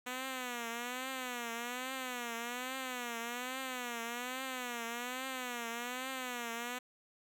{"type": "tone with vibrato", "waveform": "5% pulse", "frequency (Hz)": 246.9, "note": "B3", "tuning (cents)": 0, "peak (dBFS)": -27, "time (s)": [0.06, 6.79], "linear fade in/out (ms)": 10, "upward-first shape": "triangle", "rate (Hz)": 1.2, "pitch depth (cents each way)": 130, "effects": []}